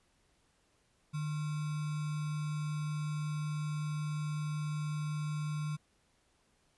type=tone with sample-and-hold; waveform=sine; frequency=150.9 Hz; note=D3; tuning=47 cents sharp; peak=-33 dBFS; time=1.13-5.77 s; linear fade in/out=20 ms; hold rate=1225 Hz; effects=pink hiss -72 dBFS RMS until 6.77 s + resampled to 24000 Hz